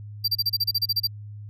square tone bursts, 4699 Hz, D8, in tune, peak -20 dBFS, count 12, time 0.24-1.073 s, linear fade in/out 10 ms, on 41 ms, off 31 ms, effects added 104 Hz sine -36 dBFS peak until 1.49 s

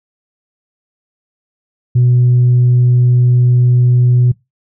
sine tone, 123.47 Hz, B2, in tune, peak -5 dBFS, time 1.95-4.32 s, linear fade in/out 10 ms, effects noise-tail reverb RT60 0.2 s tail -21 dB re dry + tanh soft clip ceiling -4 dBFS

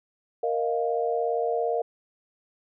sine chord, Bb suspended fourth, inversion none, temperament just, 466.2 / 621.6 / 699.2 Hz, Bb4 / Eb5 / F5, 0 / -2 / +2 cents, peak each -26 / -30 / -28 dBFS, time 0.43-1.82 s, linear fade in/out 5 ms, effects none

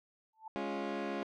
sine tone with exponential growth, 880 Hz, A5, in tune, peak -40 dBFS, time 0.33-0.48 s, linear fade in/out 5 ms, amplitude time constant 31 ms
20% pulse chord, Db major, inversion second, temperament equal, 207.7 / 277.2 / 349.2 Hz, Ab3 / Db4 / F4, 0 / 0 / 0 cents, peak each -35 dBFS, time 0.56-1.23 s, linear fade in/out 0 ms
effects low-pass 3000 Hz 12 dB/octave

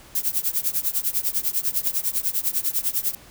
violet noise with tremolo, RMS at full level -20 dBFS, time 0.15-3.15 s, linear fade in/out 2 ms, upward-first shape triangle, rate 10 Hz, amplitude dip 100%, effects pink hiss -48 dBFS RMS until 3.3 s

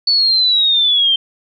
sine linear sweep, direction down, 4485 to 3127 Hz, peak -10 dBFS, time 0.07-1.16 s, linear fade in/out 5 ms, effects none

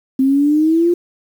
sine exponential sweep, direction up, 261.6 to 352.5 Hz, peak -10 dBFS, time 0.19-0.94 s, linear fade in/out 5 ms, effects 7-bit

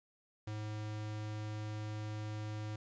square tone, 106.8 Hz, G#2, 49 cents sharp, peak -40 dBFS, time 0.47-2.76 s, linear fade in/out 5 ms, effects resampled to 16000 Hz + 11-bit

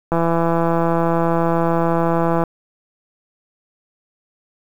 click train, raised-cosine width 1 ms, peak -5 dBFS, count 388, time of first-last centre 0.12-2.437 s, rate 167 Hz, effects 7-bit

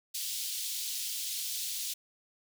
pink high-pass noise, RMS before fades -36 dBFS, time 0.14-1.94 s, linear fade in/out 10 ms, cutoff 3400 Hz, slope 24 dB/octave, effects none

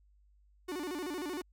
45% pulse tone with vibrato, 328.1 Hz, E4, 8 cents flat, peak -36 dBFS, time 0.68-1.42 s, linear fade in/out 10 ms, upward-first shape square, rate 13 Hz, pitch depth 190 cents each way, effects added 50 Hz sine -62 dBFS peak until 1.52 s

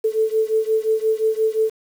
sine beating tone pair, 437.2 / 442.9 Hz, A4 / A4, -11 / +11 cents, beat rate 5.7 Hz, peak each -19 / -20 dBFS, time 0.04-1.7 s, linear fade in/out 10 ms, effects 7-bit

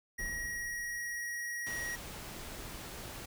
square tone, 1898 Hz, A#6, 31 cents sharp, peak -37 dBFS, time 0.18-1.96 s, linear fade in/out 10 ms
brown noise with exponential decay, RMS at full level -41 dBFS, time 0.19-1.76 s, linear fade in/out 2 ms, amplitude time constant 340 ms
pink noise, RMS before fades -45 dBFS, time 1.66-3.26 s, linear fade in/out 10 ms
effects none

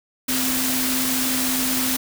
sine tone in noise, 257.7 Hz, C4, 26 cents flat, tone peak -25 dBFS, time 0.28-1.97 s, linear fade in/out 10 ms, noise white, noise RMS -23 dBFS, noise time 0.28-1.97 s, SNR -5 dB, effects none

